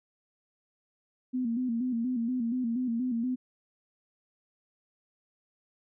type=tone with vibrato; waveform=sine; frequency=242 Hz; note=B3; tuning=35 cents flat; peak=-27 dBFS; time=1.33-3.36 s; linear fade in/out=20 ms; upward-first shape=square; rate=4.2 Hz; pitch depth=82 cents each way; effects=none